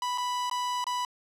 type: tone with dropouts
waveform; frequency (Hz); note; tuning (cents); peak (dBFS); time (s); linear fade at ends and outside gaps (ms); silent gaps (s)
45% pulse; 987.8; B5; 0; -28; 0.02-1.05; 2; 0.177-0.181 / 0.498-0.512 / 0.842-0.867
effects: low-pass 9000 Hz 12 dB/octave